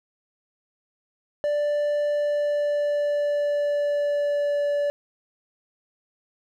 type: tone with pitch glide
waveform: triangle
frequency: 587.3 to 578.2 Hz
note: D5 to D5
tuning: 0 to -27 cents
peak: -19 dBFS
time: 1.44-4.9 s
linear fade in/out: 0 ms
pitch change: -27 cents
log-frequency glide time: 2.08-4.67 s
effects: none